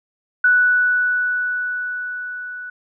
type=tone with level ramp; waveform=sine; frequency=1480 Hz; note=F#6; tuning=in tune; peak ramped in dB=-10 to -29 dBFS; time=0.44-2.7 s; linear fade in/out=5 ms; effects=none